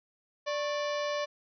harmonic tone with a mistuned harmonic, 587.3 Hz, D5, in tune, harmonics 1 / 2 / 3 / 4 / 5 / 6 / 7 / 8 / 9 / 10, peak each -31 / -37 / -41 / -43 / -45 / -47 / -48 / -49 / -50 / -51 dBFS, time 0.46-1.26 s, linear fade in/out 20 ms, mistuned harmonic 2, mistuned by -120 cents, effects none

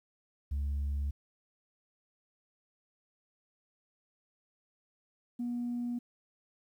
sine tone pair in turn, 70.9 / 241.3 Hz, C#2 / B3, +40 / -40 cents, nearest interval octave + major sixth, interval 2120 cents, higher second, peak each -28 / -31 dBFS, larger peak first, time 0.51-1.11 / 5.39-5.99 s, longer neither, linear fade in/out 10 ms, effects tanh soft clip ceiling -29 dBFS + 11-bit

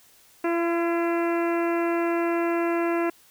harmonic tone with a mistuned harmonic, 339.5 Hz, F4, 49 cents flat, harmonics 1 / 2 / 3 / 4 / 5 / 6 / 7 / 8, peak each -23 / -29 / -33 / -35 / -37 / -39 / -40 / -41 dBFS, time 0.44-3.1 s, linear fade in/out 5 ms, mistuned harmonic 5, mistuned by -21 cents, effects white hiss -56 dBFS RMS until 3.3 s

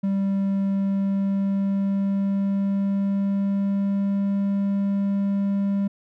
triangle tone with pitch glide, 196 to 198.74 Hz, G3 to G3, 0 to +24 cents, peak -18 dBFS, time 0.03-5.88 s, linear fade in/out 10 ms, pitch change +24 cents, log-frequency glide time 0.72-4.34 s, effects none

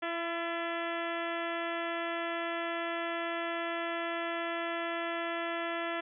harmonic tone with a mistuned harmonic, 336.4 Hz, E4, 35 cents sharp, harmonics 1 / 2 / 3 / 4 / 5 / 6 / 7 / 8 / 9 / 10, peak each -39 / -37 / -43 / -40 / -41 / -43 / -47 / -47 / -50 / -49 dBFS, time 0.02-6.01 s, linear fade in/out 10 ms, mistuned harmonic 5, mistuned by +34 cents, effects none

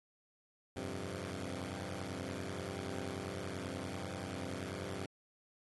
10% pulse chord, F suspended second, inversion none, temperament equal with one note detuned, 87.66 / 98 / 130.81 Hz, F2 / G2 / C3, +7 / 0 / 0 cents, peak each -36 / -35 / -38 dBFS, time 0.76-5.06 s, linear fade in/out 5 ms, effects AAC 32 kbps

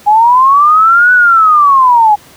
sine linear two-way sweep, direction up then down, 817 to 1494 to 817 Hz, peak -3 dBFS, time 0.06-2.16 s, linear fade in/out 20 ms, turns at 1.13 s, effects pink hiss -39 dBFS RMS until 2.36 s + high-pass 80 Hz 12 dB/octave

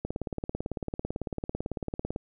click train, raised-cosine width 2 ms, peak -18 dBFS, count 39, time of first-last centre 0.05-2.161 s, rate 18 Hz, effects none

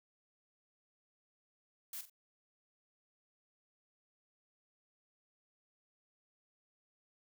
blue noise with echo, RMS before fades -44 dBFS, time 1.93-2.01 s, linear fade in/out 2 ms, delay 44 ms, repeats 2, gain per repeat -10 dB, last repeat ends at 2.098 s, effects none

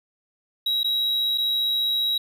triangle tone with dropouts, 3855 Hz, B7, 43 cents flat, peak -19 dBFS, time 0.66-2.18 s, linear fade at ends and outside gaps 5 ms, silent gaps 0.833-0.843 / 1.377-1.381 s, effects none

